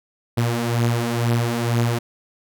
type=beating tone pair; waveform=sawtooth; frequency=116.6 / 118.7 Hz; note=A#2 / A#2; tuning=+1 / +32 cents; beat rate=2.1 Hz; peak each=-20 / -16 dBFS; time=0.37-1.99 s; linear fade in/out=10 ms; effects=none